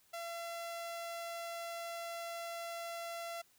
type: tone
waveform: sawtooth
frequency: 678 Hz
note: E5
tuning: 49 cents sharp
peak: -37 dBFS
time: 0.13-3.42 s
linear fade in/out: 10 ms
effects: white hiss -69 dBFS RMS until 3.58 s

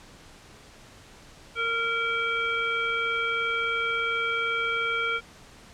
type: harmonic tone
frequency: 461.4 Hz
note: A#4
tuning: 18 cents flat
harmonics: 1 / 3 / 5 / 7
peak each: -34 / -27 / -29 / -35 dBFS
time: 1.55-5.21 s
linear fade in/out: 50 ms
effects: pink hiss -50 dBFS RMS until 5.73 s + low-pass 8000 Hz 12 dB/octave

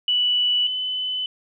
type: tone pair in turn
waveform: sine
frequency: 2960 / 3015 Hz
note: F#7 / F#7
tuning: 0 / +32 cents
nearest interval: unison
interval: 32 cents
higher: second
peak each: -17 / -23 dBFS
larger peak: first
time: 0.08-0.67 / 0.67-1.26 s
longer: neither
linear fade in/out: 2 ms
effects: none

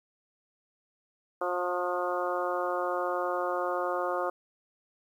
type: harmonic tone with a mistuned harmonic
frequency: 178.6 Hz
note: F3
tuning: 39 cents sharp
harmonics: 2 / 3 / 4 / 5 / 6 / 7 / 8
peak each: -35 / -32 / -35 / -39 / -37 / -35 / -41 dBFS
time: 1.41-4.3 s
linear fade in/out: 5 ms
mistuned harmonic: 7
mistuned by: -16 cents
effects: 10-bit

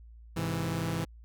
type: chord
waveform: sawtooth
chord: Ab augmented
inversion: none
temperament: equal with one note detuned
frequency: 103.83 / 131.87 / 164.81 Hz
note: Ab2 / C3 / E3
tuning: 0 / +14 / 0 cents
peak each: -32 / -33 / -28 dBFS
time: 0.36-1.05 s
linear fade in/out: 10 ms
effects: added 57 Hz sine -48 dBFS peak until 1.24 s

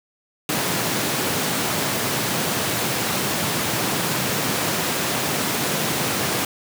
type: high-pass noise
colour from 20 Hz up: pink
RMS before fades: -23 dBFS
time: 0.49-6.45 s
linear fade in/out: 2 ms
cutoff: 120 Hz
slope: 24 dB/octave
effects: none

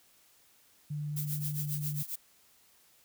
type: tone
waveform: sine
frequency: 148.2 Hz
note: D3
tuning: 16 cents sharp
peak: -33 dBFS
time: 0.9-2.03 s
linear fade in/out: 10 ms
type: noise with tremolo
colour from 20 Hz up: violet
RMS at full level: -35 dBFS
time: 1.16-2.16 s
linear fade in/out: 10 ms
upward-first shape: triangle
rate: 7.4 Hz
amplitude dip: 90%
effects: white hiss -64 dBFS RMS until 3.04 s

